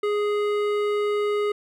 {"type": "tone with hard clipping", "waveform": "sine", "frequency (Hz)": 415.3, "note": "G#4", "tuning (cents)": 0, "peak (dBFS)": -23, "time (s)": [0.03, 1.52], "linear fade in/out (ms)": 5, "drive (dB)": 13, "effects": []}